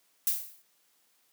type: noise with exponential decay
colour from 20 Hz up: violet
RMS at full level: -24 dBFS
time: 0.27-0.62 s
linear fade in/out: 1 ms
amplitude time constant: 76 ms
effects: white hiss -69 dBFS RMS until 1.32 s + high-pass 200 Hz 12 dB/octave